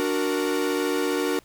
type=chord; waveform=45% pulse; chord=D augmented; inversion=none; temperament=equal with one note detuned; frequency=293.7 / 368.7 / 466.2 Hz; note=D4 / F#4 / A#4; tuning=0 / -6 / 0 cents; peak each=-27 dBFS; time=0-1.39 s; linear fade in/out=0 ms; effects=pink hiss -57 dBFS RMS until 1.44 s